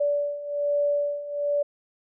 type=beating tone pair; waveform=sine; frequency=578 / 579.2 Hz; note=D5 / D5; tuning=-28 / -24 cents; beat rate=1.2 Hz; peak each=-28 / -24 dBFS; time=0-1.63 s; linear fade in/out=10 ms; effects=none